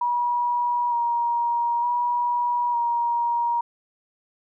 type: tone with vibrato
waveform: sine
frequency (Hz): 955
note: A#5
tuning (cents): +42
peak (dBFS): -20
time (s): 0.01-3.61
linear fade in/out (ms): 5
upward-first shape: square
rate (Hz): 0.55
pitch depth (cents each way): 17
effects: none